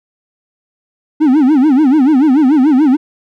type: tone with vibrato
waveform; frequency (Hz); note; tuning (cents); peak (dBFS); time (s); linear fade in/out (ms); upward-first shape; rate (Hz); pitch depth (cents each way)
triangle; 282.1; C#4; +30; -4; 1.2-2.97; 20; sine; 6.9; 210
effects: none